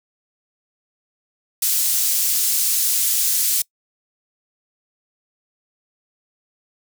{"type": "high-pass noise", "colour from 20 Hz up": "pink", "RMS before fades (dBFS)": -19, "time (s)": [1.62, 3.62], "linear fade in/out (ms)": 5, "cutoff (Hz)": 7200, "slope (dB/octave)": 12, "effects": ["noise-tail reverb RT60 0.1 s tail -24 dB re dry"]}